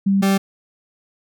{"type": "tone pair in turn", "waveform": ["sine", "40% pulse"], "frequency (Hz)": [196, 195.11], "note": ["G3", "G3"], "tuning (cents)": [0, -8], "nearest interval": "unison", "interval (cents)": 8, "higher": "first", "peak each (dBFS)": -13, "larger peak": "neither", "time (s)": [[0.06, 0.22], [0.22, 0.38]], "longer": "neither", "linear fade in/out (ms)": 10, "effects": []}